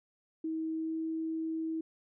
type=tone with pitch glide; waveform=sine; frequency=320 to 322 Hz; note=D#4 to E4; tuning=+49 to -41 cents; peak=-32 dBFS; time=0.44-1.81 s; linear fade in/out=5 ms; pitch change=+10 cents; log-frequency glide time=0.74-1 s; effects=none